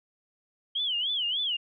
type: tone with vibrato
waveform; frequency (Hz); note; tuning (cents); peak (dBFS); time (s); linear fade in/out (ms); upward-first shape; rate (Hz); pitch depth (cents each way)
sine; 3136; G7; 0; -26; 0.75-1.57; 10; sine; 3.4; 190
effects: none